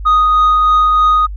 sine tone with tremolo, 1244.5 Hz, D#6, in tune, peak -4 dBFS, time 0.05-1.27 s, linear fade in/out 20 ms, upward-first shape triangle, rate 3.2 Hz, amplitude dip 30%, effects tanh soft clip ceiling -6 dBFS + added 50 Hz sine -22 dBFS peak until 1.36 s

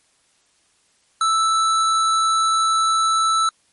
square tone, 1318.5 Hz, E6, in tune, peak -16 dBFS, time 1.21-3.49 s, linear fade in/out 2 ms, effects white hiss -61 dBFS RMS until 3.72 s + MP3 48 kbps

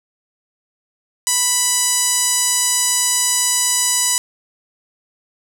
sawtooth tone with band-pass filter, 987.8 Hz, B5, in tune, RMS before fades -17 dBFS, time 1.27-4.18 s, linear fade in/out 0 ms, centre 8000 Hz, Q 2.4, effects none

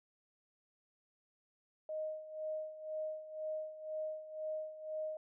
sine tone with tremolo, 622.3 Hz, D#5, in tune, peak -36 dBFS, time 1.89-5.17 s, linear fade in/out 2 ms, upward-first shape sine, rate 2 Hz, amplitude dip 75%, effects none

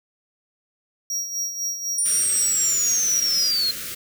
square tone with tremolo, 5670 Hz, F8, 25 cents sharp, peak -23 dBFS, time 1.1-3.51 s, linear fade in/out 2 ms, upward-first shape sine, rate 4 Hz, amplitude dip 60%
sine linear sweep, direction down, 9397 to 4155 Hz, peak -19 dBFS, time 1.98-3.71 s, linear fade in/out 2 ms
white band-stop noise, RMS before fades -32 dBFS, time 2.05-3.95 s, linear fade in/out 10 ms, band 600 to 1200 Hz, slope 96 dB/octave
effects none

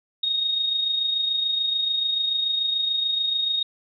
sine tone with amplitude modulation, 3729 Hz, A#7, in tune, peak -19 dBFS, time 0.23-3.63 s, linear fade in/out 5 ms, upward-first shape sine, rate 26.9 Hz, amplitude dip 45%, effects none

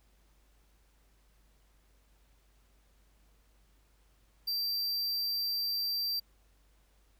square tone, 4699 Hz, D8, in tune, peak -31 dBFS, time 4.47-6.2 s, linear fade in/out 10 ms, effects added 50 Hz sine -64 dBFS peak until 7.19 s + pink hiss -71 dBFS RMS until 7.19 s

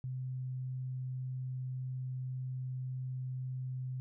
sine tone, 128.7 Hz, C3, 28 cents flat, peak -36 dBFS, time 0.04-4 s, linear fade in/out 0 ms, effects none

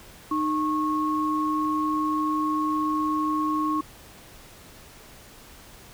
sine tone pair together, 307 / 1094 Hz, D#4 / C#6, -23 / -23 cents, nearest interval octave + minor seventh, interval 2200 cents, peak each -25 dBFS, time 0.31-3.81 s, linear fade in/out 5 ms, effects pink hiss -48 dBFS RMS until 5.93 s

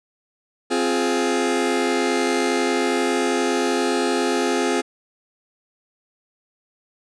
sawtooth chord, F minor, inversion second, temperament just, 261.9 / 349.2 / 419.1 Hz, C4 / F4 / Ab4, +2 / 0 / +16 cents, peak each -19 dBFS, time 0.7-4.82 s, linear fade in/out 20 ms, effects resampled to 22050 Hz

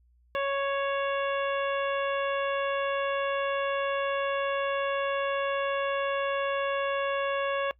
harmonic tone with a mistuned harmonic, 554.4 Hz, C#5, in tune, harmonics 1 / 2 / 3 / 4 / 5 / 6, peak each -28 / -32 / -35 / -41 / -38 / -45 dBFS, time 0.35-7.71 s, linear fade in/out 0 ms, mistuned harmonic 6, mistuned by +51 cents, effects noise-tail reverb RT60 0.1 s tail -22 dB re dry + added 60 Hz sine -60 dBFS peak until 7.79 s

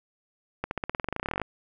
accelerating click train, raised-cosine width 0.5 ms, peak -14 dBFS, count 21, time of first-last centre 0.64-1.417 s, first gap 71 ms, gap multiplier 0.93, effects none

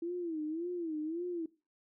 sine tone with vibrato, 329.6 Hz, E4, in tune, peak -34 dBFS, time 0.02-1.46 s, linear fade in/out 5 ms, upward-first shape sine, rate 1.8 Hz, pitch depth 140 cents each way, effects noise-tail reverb RT60 0.3 s tail -19 dB re dry

